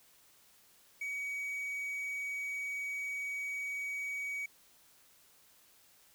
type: tone with quantisation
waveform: triangle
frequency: 2261 Hz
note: C#7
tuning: 34 cents sharp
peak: -34 dBFS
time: 1.01-4.46 s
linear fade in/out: 5 ms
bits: 10
effects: white hiss -64 dBFS RMS until 6.14 s